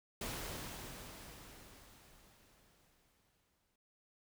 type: noise with exponential decay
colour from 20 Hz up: pink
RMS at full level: -41 dBFS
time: 0.21-3.76 s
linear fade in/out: 5 ms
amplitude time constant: 770 ms
effects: none